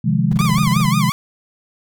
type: chord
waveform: sine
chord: F minor seventh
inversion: second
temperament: equal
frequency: 130.81 / 155.56 / 174.61 / 207.7 Hz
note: C3 / Eb3 / F3 / Ab3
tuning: 0 / 0 / 0 / 0 cents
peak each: -19 dBFS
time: 0.04-1.1 s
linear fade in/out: 10 ms
type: noise bursts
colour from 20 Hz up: brown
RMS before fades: -28 dBFS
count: 13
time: 0.31-0.862 s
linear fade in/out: 5 ms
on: 24 ms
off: 20 ms
type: tone with vibrato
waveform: sawtooth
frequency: 1108.7 Hz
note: C#6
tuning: in tune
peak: -16 dBFS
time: 0.39-1.12 s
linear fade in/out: 0 ms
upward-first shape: sine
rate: 5.6 Hz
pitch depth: 190 cents each way
effects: none